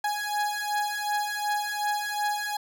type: beating tone pair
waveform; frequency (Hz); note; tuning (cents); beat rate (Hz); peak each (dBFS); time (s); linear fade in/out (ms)
30% pulse; 830.6 / 833.3; G#5 / G#5; 0 / +6; 2.7; -27; 0.04-2.57; 5
effects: none